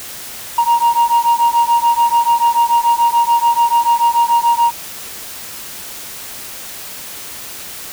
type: beating tone pair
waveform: sine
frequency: 936 / 942.9 Hz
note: A#5 / A#5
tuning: +7 / +20 cents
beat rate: 6.9 Hz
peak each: -11 dBFS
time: 0.58-4.71 s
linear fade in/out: 5 ms
effects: tanh soft clip ceiling -7 dBFS + white hiss -30 dBFS RMS until 7.92 s